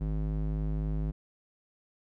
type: tone with band-pass filter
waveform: square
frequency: 51.91 Hz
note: G#1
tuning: in tune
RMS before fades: -31 dBFS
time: 0-1.12 s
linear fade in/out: 20 ms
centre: 130 Hz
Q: 1
effects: none